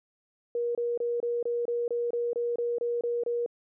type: tone bursts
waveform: sine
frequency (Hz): 475.7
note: A#4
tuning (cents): +35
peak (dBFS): -26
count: 13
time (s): 0.55-3.462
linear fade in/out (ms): 2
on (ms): 200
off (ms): 26
effects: none